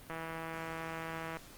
click train, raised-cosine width 0.5 ms, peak -26 dBFS, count 208, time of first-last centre 0.1-1.37 s, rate 163 Hz, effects pink hiss -54 dBFS RMS until 1.57 s + Opus 32 kbps

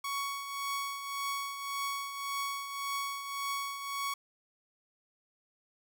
sawtooth tone with tremolo, 1116 Hz, C#6, 11 cents sharp, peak -28 dBFS, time 0.04-4.14 s, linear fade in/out 5 ms, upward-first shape triangle, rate 1.8 Hz, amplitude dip 60%, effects none

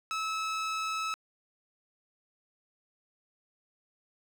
sawtooth tone, 1299 Hz, E6, 26 cents flat, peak -27 dBFS, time 0.11-1.14 s, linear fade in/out 0 ms, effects low-pass 7000 Hz 12 dB/octave + 9-bit

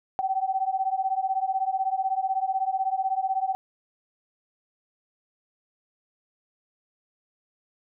sine beating tone pair, 759 / 775 Hz, F#5 / G5, +44 / -20 cents, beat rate 16 Hz, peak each -26 / -27 dBFS, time 0.19-3.55 s, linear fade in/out 0 ms, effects none

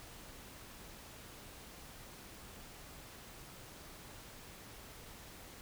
silence, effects pink hiss -53 dBFS RMS until 5.61 s

